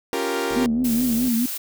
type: chord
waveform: sawtooth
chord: G half-diminished seventh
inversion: second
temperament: equal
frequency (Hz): 277.2 / 349.2 / 392 / 466.2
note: Db4 / F4 / G4 / Bb4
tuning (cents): 0 / 0 / 0 / 0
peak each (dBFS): -26 / -25 / -24 / -22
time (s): 0.13-0.66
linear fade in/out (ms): 0
type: click train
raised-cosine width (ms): 2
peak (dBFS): -24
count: 61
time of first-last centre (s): 0.51-1.281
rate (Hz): 77.8
type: tone with vibrato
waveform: sine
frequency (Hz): 240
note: B3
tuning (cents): -49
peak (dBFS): -18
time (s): 0.56-1.46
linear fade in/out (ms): 5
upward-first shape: triangle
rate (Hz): 4.7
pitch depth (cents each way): 130
type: noise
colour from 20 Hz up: blue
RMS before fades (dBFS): -29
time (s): 0.84-1.58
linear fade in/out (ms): 10
effects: none